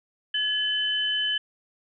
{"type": "tone pair together", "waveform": "sine", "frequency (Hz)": [1700, 3035], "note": ["G#6", "F#7"], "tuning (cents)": [40, 43], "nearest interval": "minor seventh", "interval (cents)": 1003, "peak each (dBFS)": [-29, -24], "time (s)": [0.34, 1.38], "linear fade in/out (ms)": 5, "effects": []}